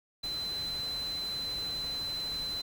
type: tone in noise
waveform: sine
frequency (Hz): 4044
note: B7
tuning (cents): +40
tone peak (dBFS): -33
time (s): 0.23-2.62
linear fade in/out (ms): 10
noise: pink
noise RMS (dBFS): -45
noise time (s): 0.23-2.62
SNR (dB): +9
effects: none